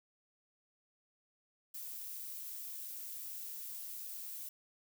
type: noise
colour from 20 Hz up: violet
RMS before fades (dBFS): -45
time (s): 1.74-4.49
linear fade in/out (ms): 5
effects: none